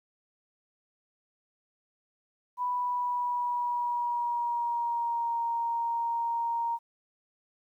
sine tone with pitch glide, 987.8 to 932.4 Hz, B5 to A#5, 0 to 0 cents, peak -27 dBFS, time 2.57-6.79 s, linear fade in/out 50 ms, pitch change -100 cents, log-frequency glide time 2.67-5.39 s, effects 11-bit

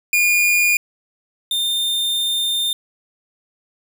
45% pulse tone pair in turn, 2429 / 3618 Hz, D#7 / A7, -42 / +48 cents, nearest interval perfect fifth, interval 690 cents, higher second, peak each -13 / -18 dBFS, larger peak first, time 0.13-0.77 / 1.51-2.73 s, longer second, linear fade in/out 2 ms, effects none

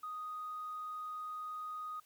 sine tone, 1244.5 Hz, D#6, in tune, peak -39 dBFS, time 0.03-2 s, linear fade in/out 5 ms, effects tanh soft clip ceiling -35 dBFS + white hiss -68 dBFS RMS until 2.05 s

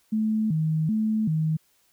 sine tone with vibrato, 185 Hz, F#3, in tune, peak -21 dBFS, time 0.12-1.57 s, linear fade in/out 10 ms, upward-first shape square, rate 1.3 Hz, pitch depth 280 cents each way, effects white hiss -65 dBFS RMS until 1.92 s

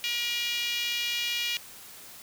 5% pulse tone with high-pass filter, 477.8 Hz, A#4, 43 cents sharp, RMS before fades -30 dBFS, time 0.04-1.57 s, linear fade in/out 0 ms, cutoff 2600 Hz, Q 3.5, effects white hiss -47 dBFS RMS until 2.22 s

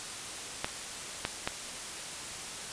clicks, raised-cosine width 0.3 ms, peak -13 dBFS, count 3, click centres 0.645 / 1.251 / 1.475 s, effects white hiss -40 dBFS RMS until 2.72 s + resampled to 22050 Hz

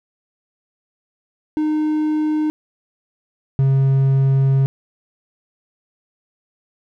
triangle tone pair in turn, 306.7 / 135.25 Hz, D#4 / C#3, -25 / -42 cents, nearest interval octave + major second, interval 1417 cents, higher first, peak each -14 / -10 dBFS, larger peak second, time 1.57-2.5 / 3.59-4.66 s, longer second, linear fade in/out 0 ms, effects none

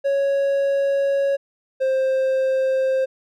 triangle tone pair in turn, 554.4 / 527.3 Hz, C#5 / C5, 0 / +13 cents, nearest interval minor second, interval 87 cents, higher first, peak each -15 dBFS, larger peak neither, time 0.04-1.37 / 1.8-3.06 s, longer first, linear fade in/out 20 ms, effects none

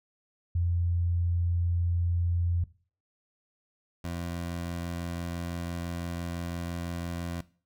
sine / 20% pulse tone pair in turn, 86.5 / 85.95 Hz, F2 / F2, -16 / -27 cents, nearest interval unison, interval 11 cents, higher first, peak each -24 / -28 dBFS, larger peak first, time 0.55-2.64 / 4.04-7.41 s, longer second, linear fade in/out 5 ms, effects noise-tail reverb RT60 0.4 s tail -18 dB re dry

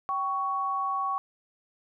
sine tone pair together, 776.9 / 1115 Hz, G5 / C#6, -16 / +10 cents, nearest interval tritone, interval 626 cents, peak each -33 / -27 dBFS, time 0.09-1.18 s, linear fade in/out 0 ms, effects none

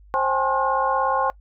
sine tone cluster, 529 / 794 / 851 / 1069 / 1438 Hz, C5 / G5 / G#5 / C6 / F#6, +19 / +22 / +42 / +37 / -50 cents, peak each -25 / -25 / -26 / -22 / -31 dBFS, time 0.14-1.3 s, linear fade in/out 0 ms, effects noise-tail reverb RT60 0.1 s tail -23 dB re dry + added 50 Hz sine -46 dBFS peak until 1.4 s

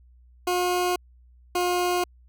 20% pulse tone pair in turn, 358.7 / 356.7 Hz, F4 / F4, +46 / +37 cents, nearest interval unison, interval 9 cents, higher first, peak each -17 dBFS, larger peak neither, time 0.47-0.96 / 1.55-2.04 s, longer neither, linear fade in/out 5 ms, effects added 61 Hz sine -51 dBFS peak until 2.28 s

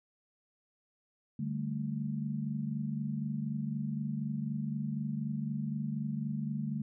sine chord, D suspended fourth, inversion none, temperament equal, 146.83 / 196 / 220 Hz, D3 / G3 / A3, 0 / 0 / 0 cents, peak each -36 / -39 / -36 dBFS, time 1.39-6.82 s, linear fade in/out 5 ms, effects none

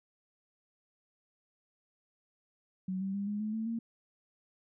sine tone with pitch steps, 187 / 193.48 / 200.2 / 207.1 / 214.3 / 221.7 / 229.4 Hz, F#3 / G3 / G3 / G#3 / A3 / A3 / A#3, +19 / -22 / +37 / -5 / -45 / +13 / -28 cents, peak -32 dBFS, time 2.88-3.79 s, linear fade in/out 5 ms, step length 130 ms, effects none

